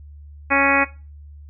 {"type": "harmonic tone", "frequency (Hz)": 277.2, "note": "C#4", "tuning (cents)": 0, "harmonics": [1, 2, 3, 4, 5, 6, 7, 8, 9], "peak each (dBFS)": [-23, -23, -23, -23, -23, -23, -23, -23, -23], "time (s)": [0.5, 0.85], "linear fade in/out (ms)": 20, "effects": ["noise-tail reverb RT60 0.3 s tail -17 dB re dry", "added 73 Hz sine -38 dBFS peak until 1.49 s"]}